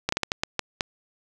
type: slowing click train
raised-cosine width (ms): 0.2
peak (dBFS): -6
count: 8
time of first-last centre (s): 0.09-0.808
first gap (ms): 34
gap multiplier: 1.36
effects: none